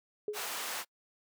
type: tone with exponential decay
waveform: sine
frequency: 419.3 Hz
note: G#4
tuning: 17 cents sharp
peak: -29 dBFS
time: 0.28-0.48 s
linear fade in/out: 2 ms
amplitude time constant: 42 ms
type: high-pass noise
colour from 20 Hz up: pink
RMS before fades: -38 dBFS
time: 0.33-0.85 s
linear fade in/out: 50 ms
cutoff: 720 Hz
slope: 12 dB/octave
effects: noise-tail reverb RT60 0.1 s tail -26 dB re dry